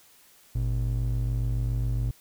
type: ring-modulated tone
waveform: triangle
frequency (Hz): 84.9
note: F2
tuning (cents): -48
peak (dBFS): -19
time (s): 0.55-2.11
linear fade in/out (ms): 5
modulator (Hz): 33.6
effects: white hiss -57 dBFS RMS until 2.2 s